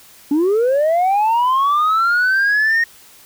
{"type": "linear sweep", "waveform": "sine", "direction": "up", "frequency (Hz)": [277.2, 1864.7], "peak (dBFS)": -10, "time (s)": [0.31, 2.84], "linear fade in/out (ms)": 5, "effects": ["tanh soft clip ceiling -11 dBFS", "white hiss -45 dBFS RMS until 3.25 s"]}